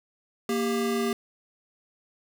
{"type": "tone pair together", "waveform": "square", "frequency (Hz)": [233.1, 397.6], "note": ["A#3", "G4"], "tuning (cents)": [0, 25], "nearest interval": "major sixth", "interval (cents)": 925, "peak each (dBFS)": -28, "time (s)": [0.49, 1.13], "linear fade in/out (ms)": 2, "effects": []}